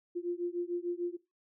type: beating tone pair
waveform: sine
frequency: 346.6 / 353.3 Hz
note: F4 / F4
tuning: -13 / +20 cents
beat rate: 6.7 Hz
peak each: -35 / -35 dBFS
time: 0.15-1.17 s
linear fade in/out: 20 ms
effects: noise-tail reverb RT60 0.2 s tail -17 dB re dry